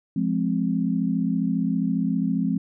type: chord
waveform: sine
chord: F minor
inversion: none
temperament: just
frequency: 174.61 / 209.5 / 261.9 Hz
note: F3 / Ab3 / C4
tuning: 0 / +15 / +2 cents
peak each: -25 dBFS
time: 0.16-2.58 s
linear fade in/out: 5 ms
effects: none